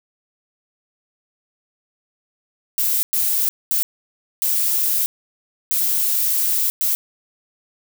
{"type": "noise bursts at uneven times", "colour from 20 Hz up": "violet", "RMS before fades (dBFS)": -19, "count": 6, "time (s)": [[2.78, 3.03], [3.13, 3.49], [3.71, 3.83], [4.42, 5.06], [5.71, 6.7], [6.81, 6.95]], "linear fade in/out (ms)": 0, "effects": []}